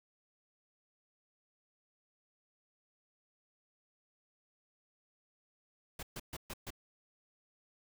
pink noise bursts, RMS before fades -43 dBFS, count 5, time 5.99-6.705 s, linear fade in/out 5 ms, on 39 ms, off 130 ms, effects none

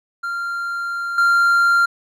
triangle tone with level steps, 1388 Hz, F6, 11 cents flat, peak -20 / -10 dBFS, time 0.23-1.86 s, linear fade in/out 10 ms, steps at 1.18 s, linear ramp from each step 2 ms, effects none

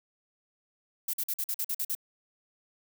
violet noise bursts, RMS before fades -31 dBFS, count 9, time 1.08-1.951 s, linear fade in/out 5 ms, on 55 ms, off 47 ms, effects none

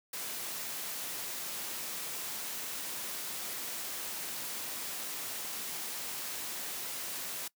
white noise, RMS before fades -39 dBFS, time 0.13-7.48 s, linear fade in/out 5 ms, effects noise-tail reverb RT60 0.1 s tail -22 dB re dry + high-pass 150 Hz 12 dB/octave

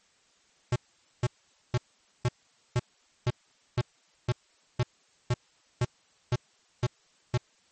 square tone bursts, 122.5 Hz, B2, 14 cents flat, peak -23 dBFS, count 14, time 0.72-7.376 s, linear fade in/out 5 ms, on 39 ms, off 470 ms, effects white hiss -65 dBFS RMS until 7.71 s + MP3 32 kbps

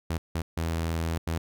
sawtooth tone bursts at uneven times, 82.2 Hz, E2, 4 cents flat, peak -23 dBFS, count 4, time 0.1-0.18 / 0.35-0.42 / 0.57-1.18 / 1.27-1.38 s, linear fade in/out 5 ms, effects none

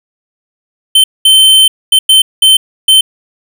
square tone bursts at uneven times, 3090 Hz, G7, 26 cents flat, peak -3 dBFS, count 6, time 0.95-1.04 / 1.25-1.68 / 1.92-1.99 / 2.09-2.22 / 2.42-2.57 / 2.88-3.01 s, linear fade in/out 5 ms, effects none

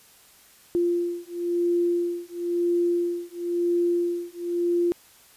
sine beating tone pair, 346.6 / 347.58 Hz, F4 / F4, -13 / -8 cents, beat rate 0.98 Hz, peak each -25 / -25 dBFS, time 0.75-4.92 s, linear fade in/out 0 ms, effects white hiss -54 dBFS RMS until 5.36 s + resampled to 32000 Hz

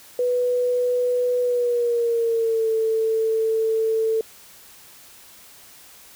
sine tone with pitch glide, 493.5 to 444.8 Hz, B4 to A4, -1 to +19 cents, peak -18 dBFS, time 0.19-4.21 s, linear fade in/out 2 ms, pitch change -180 cents, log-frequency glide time 1.42-2.69 s, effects white hiss -47 dBFS RMS until 6.15 s

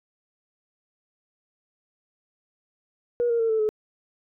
sine tone with pitch steps, 480 / 466.6 / 453.6 / 440.9 / 428.6 Hz, B4 / A#4 / A#4 / A4 / A4, -49 / +2 / -47 / +4 / -45 cents, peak -19 dBFS, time 3.2-3.69 s, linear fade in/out 0 ms, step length 98 ms, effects tanh soft clip ceiling -15 dBFS

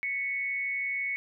sine tone pair together, 1975.5 / 2217 Hz, B6 / C#7, 0 / 0 cents, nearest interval major second, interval 200 cents, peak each -38 / -29 dBFS, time 0.03-1.16 s, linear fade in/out 0 ms, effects none

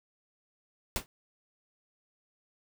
pink noise with exponential decay, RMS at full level -27 dBFS, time 0.96-1.06 s, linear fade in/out 0 ms, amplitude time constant 21 ms, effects none

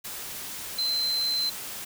sine tone in noise, 4086 Hz, C8, 42 cents flat, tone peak -24 dBFS, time 0.78-1.5 s, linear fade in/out 10 ms, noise white, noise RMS -37 dBFS, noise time 0.04-1.85 s, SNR +10 dB, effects none

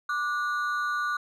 triangle ring-modulated tone, 1318.5 Hz, E6, in tune, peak -21 dBFS, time 0.09-1.17 s, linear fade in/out 5 ms, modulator 140 Hz, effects none

